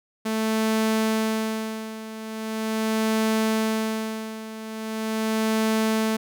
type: tone with tremolo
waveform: sawtooth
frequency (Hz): 220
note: A3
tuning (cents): 0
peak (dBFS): -16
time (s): 0.25-6.17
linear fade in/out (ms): 10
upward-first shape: sine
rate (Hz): 0.41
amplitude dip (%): 80
effects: none